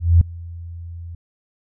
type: tone with ADSR envelope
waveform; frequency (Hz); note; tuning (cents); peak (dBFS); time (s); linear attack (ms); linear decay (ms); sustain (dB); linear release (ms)
sine; 84.9; F2; -48; -6; 0-1.15; 210; 4; -24; 4
effects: none